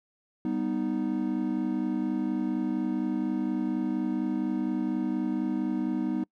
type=chord; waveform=triangle; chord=G augmented; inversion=none; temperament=equal; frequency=196 / 246.9 / 311.1 Hz; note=G3 / B3 / D#4; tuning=0 / 0 / 0 cents; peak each=-31 / -28 / -28 dBFS; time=0.45-6.24 s; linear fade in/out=2 ms; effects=noise-tail reverb RT60 0.1 s tail -26 dB re dry